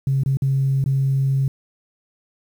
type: tone with dropouts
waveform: sine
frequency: 135.6 Hz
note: C#3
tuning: 38 cents flat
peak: -15 dBFS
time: 0.07-1.48 s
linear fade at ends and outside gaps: 2 ms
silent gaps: 0.235-0.26 / 0.371-0.421 / 0.841-0.86 s
effects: tanh soft clip ceiling -11 dBFS + 8-bit